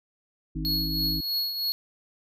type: harmonic tone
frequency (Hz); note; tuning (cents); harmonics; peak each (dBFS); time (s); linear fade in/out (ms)
52.2; G#1; +10; 1 / 3 / 5 / 6; -32 / -33 / -36 / -35; 0.55-1.21; 10
type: tone with tremolo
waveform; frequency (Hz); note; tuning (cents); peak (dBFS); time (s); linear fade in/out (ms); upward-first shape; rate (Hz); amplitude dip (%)
square; 4334; C#8; -40; -24; 0.65-1.72; 0; triangle; 3.1; 60
effects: none